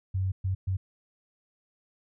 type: tone bursts at uneven times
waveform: sine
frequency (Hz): 94.6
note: F#2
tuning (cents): +39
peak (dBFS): -25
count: 3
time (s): 0.14-0.32 / 0.44-0.55 / 0.67-0.77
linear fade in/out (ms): 10
effects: none